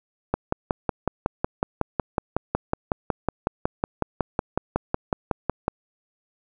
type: click train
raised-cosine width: 1 ms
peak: -7 dBFS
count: 30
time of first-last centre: 0.34-5.681 s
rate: 5.43 Hz
effects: none

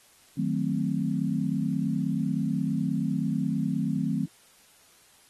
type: chord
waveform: sine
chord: D# diminished seventh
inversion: none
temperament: equal with one note detuned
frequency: 155.56 / 185 / 221.5 / 261.6 Hz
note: D#3 / F#3 / A3 / C4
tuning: 0 / 0 / +12 / 0 cents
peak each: -30 dBFS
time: 0.37-4.26 s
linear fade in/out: 10 ms
effects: white hiss -58 dBFS RMS until 5.29 s + AAC 32 kbps

